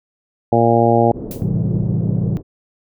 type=harmonic tone; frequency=116.54 Hz; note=A#2; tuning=in tune; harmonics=1 / 2 / 3 / 4 / 5 / 6 / 7; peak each=-18 / -18 / -18 / -18 / -18 / -18 / -18 dBFS; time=0.52-1.12 s; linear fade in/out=5 ms
type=low-pass noise; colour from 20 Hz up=white; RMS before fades=-28 dBFS; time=1.12-2.43 s; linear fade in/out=50 ms; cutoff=430 Hz; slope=24 dB/octave
type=noise with exponential decay; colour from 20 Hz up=blue; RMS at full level=-30 dBFS; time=1.31-1.49 s; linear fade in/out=2 ms; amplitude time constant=39 ms
type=chord; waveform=sine; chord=A minor seventh; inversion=none; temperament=equal; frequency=110 / 130.81 / 164.81 / 196 Hz; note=A2 / C3 / E3 / G3; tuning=0 / 0 / 0 / 0 cents; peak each=-21 / -22 / -20 / -23 dBFS; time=1.42-2.37 s; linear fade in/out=0 ms
effects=none